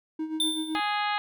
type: tone with tremolo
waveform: triangle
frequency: 314.9 Hz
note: D#4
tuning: 21 cents sharp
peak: -25 dBFS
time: 0.19-0.8 s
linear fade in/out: 5 ms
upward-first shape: sine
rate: 7.9 Hz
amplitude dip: 65%
type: tone with exponential decay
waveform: square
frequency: 3566 Hz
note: A7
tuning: 22 cents sharp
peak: -22 dBFS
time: 0.4-1.05 s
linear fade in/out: 2 ms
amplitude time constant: 140 ms
type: harmonic tone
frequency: 415.3 Hz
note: G#4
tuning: in tune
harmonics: 2 / 3 / 4 / 5 / 6 / 7 / 8 / 9 / 10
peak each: -28 / -32 / -34 / -36 / -38 / -39 / -40 / -41 / -42 dBFS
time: 0.75-1.18 s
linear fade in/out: 0 ms
effects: none